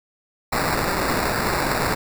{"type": "noise with sample-and-hold", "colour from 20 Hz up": "blue", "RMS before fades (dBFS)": -22, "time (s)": [0.52, 1.95], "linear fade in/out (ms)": 10, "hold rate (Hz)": 3150, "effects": []}